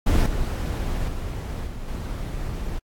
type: noise with level steps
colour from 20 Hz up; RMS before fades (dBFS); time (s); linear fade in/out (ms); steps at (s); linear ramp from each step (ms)
brown; -17 / -25 / -29 / -33 / -29; 0.06-2.79; 10; 0.26 / 1.08 / 1.67 / 1.88; 2
effects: AAC 64 kbps